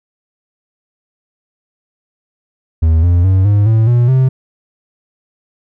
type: tone with pitch steps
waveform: triangle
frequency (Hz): 80.5 / 87.28 / 94.63 / 102.6 / 111.24 / 120.61 / 130.77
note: E2 / F2 / F#2 / G#2 / A2 / B2 / C3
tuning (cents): -41 / -1 / +39 / -21 / +19 / -41 / -1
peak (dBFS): -5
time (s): 2.82-4.29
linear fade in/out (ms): 10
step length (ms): 210
effects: none